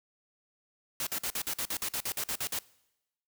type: noise bursts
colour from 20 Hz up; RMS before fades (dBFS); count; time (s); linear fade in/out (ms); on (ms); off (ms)
white; -33; 14; 1-2.589; 2; 68; 49
effects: noise-tail reverb RT60 0.9 s tail -22 dB re dry